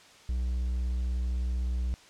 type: tone with vibrato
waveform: triangle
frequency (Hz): 61.74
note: B1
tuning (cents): 0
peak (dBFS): -25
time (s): 0.29-1.94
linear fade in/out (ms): 0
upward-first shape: square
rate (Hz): 16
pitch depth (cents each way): 11
effects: white hiss -54 dBFS RMS until 2.09 s + low-pass 6000 Hz 12 dB/octave